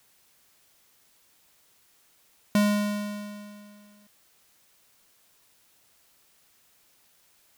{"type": "tone with exponential decay", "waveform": "square", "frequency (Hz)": 206.7, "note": "G#3", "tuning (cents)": -8, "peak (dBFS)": -18, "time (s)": [2.55, 4.07], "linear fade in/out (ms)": 2, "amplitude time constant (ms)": 330, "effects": ["white hiss -63 dBFS RMS until 7.57 s"]}